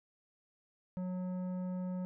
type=tone with tanh clipping; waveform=sine; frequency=182.7 Hz; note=F#3; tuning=22 cents flat; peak=-37 dBFS; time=0.97-2.05 s; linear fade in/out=0 ms; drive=11 dB; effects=none